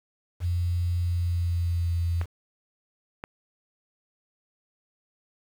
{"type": "tone with pitch glide", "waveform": "sine", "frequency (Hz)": [87.5, 85.16], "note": ["F2", "F2"], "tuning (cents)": [4, -43], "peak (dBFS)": -23, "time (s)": [0.4, 2.26], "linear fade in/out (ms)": 50, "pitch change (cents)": -47, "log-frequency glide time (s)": [1.03, 1.98]}
{"type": "clicks", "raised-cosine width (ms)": 0.5, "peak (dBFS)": -20, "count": 2, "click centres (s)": [2.214, 3.239]}
{"effects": ["8-bit"]}